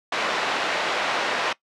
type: band-pass noise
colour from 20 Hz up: pink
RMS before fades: -25 dBFS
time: 0.12-1.53 s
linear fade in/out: 5 ms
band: 580 to 3300 Hz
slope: 12 dB/octave
effects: noise-tail reverb RT60 0.1 s tail -20 dB re dry + low-pass 8000 Hz 12 dB/octave